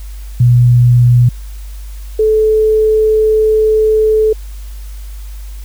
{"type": "tone pair in turn", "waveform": "sine", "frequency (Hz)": [121.9, 434.4], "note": ["B2", "A4"], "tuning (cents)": [-22, -22], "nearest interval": "octave + minor seventh", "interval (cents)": 2200, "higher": "second", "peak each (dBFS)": [-4, -7], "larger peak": "first", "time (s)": [[0.4, 1.29], [2.19, 4.33]], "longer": "second", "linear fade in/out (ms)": 5, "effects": ["added 50 Hz sine -24 dBFS peak until 5.64 s", "white hiss -42 dBFS RMS until 5.64 s"]}